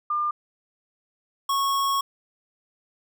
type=tone pair in turn; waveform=sine / square; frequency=1200 / 1101.4 Hz; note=D6 / C#6; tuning=+37 / -11 cents; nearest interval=minor second; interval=148 cents; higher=first; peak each=-22 dBFS; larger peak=neither; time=0.1-0.31 / 1.49-2.01 s; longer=second; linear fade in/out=5 ms; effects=none